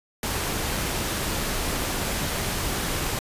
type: noise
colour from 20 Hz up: pink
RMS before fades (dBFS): -27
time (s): 0.23-3.19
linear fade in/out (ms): 2
effects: resampled to 32000 Hz